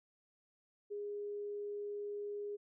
sine tone, 411.1 Hz, G#4, 18 cents flat, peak -39 dBFS, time 0.9-2.57 s, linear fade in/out 20 ms, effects none

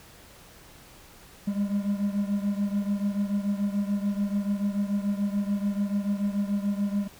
triangle beating tone pair, 200.3 / 207.2 Hz, G3 / G#3, +38 / -4 cents, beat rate 6.9 Hz, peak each -24 / -28 dBFS, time 1.47-7.08 s, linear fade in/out 10 ms, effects pink hiss -51 dBFS RMS until 7.19 s

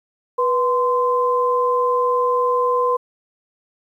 sine tone pair together, 490.8 / 1034 Hz, B4 / C6, -11 / -21 cents, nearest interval octave + minor second, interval 1290 cents, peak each -18 dBFS, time 0.38-2.97 s, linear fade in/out 10 ms, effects 9-bit

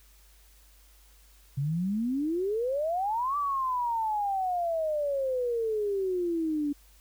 sine exponential two-way sweep, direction up then down, 133.3 to 1173 to 284.8 Hz, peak -26 dBFS, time 1.57-6.73 s, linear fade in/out 10 ms, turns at 3.37 s, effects added 50 Hz sine -56 dBFS peak until 7 s + white hiss -61 dBFS RMS until 7 s

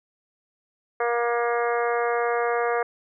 harmonic tone, 237.1 Hz, A#3, 30 cents sharp, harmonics 2 / 3 / 4 / 5 / 6 / 7 / 8 / 9, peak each -24 / -27 / -34 / -30 / -34 / -33 / -38 / -37 dBFS, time 1-2.83 s, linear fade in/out 5 ms, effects none

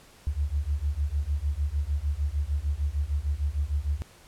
sine beating tone pair, 69.3 / 75.9 Hz, C#2 / D#2, 0 / -42 cents, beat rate 6.6 Hz, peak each -28 dBFS, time 0.27-4.02 s, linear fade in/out 0 ms, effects pink hiss -54 dBFS RMS until 4.27 s + low-pass 12000 Hz 12 dB/octave

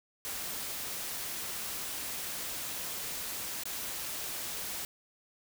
white noise with dropouts, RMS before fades -38 dBFS, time 0.25-4.85 s, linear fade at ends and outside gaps 0 ms, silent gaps 3.635-3.655 s, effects none

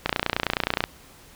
click train, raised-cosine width 0.3 ms, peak -5 dBFS, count 24, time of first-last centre 0.06-0.84 s, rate 29.5 Hz, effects pink hiss -50 dBFS RMS until 1.35 s

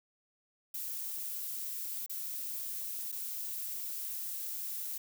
violet noise with dropouts, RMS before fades -39 dBFS, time 0.74-4.98 s, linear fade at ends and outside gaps 5 ms, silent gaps 2.063-2.095 / 3.118-3.123 s, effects none

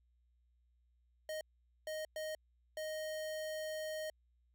square tone bursts at uneven times, 622.3 Hz, D#5, in tune, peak -40 dBFS, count 4, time 1.29-1.41 / 1.87-2.05 / 2.16-2.35 / 2.77-4.1 s, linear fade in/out 2 ms, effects added 60 Hz sine -70 dBFS peak until 4.54 s

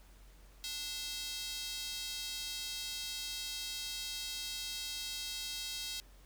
square tone with high-pass filter, 293.4 Hz, D4, 2 cents flat, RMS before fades -41 dBFS, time 0.64-6 s, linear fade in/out 0 ms, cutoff 3900 Hz, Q 2, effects added 46 Hz sine -56 dBFS peak until 6.25 s + pink hiss -64 dBFS RMS until 6.25 s

